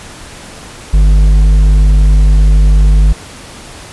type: tone with hard clipping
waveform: sine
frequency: 50.3 Hz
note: G1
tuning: 45 cents sharp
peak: -5 dBFS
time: 0.93-3.13 s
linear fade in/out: 10 ms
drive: 6 dB
effects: pink hiss -31 dBFS RMS until 3.92 s + resampled to 24000 Hz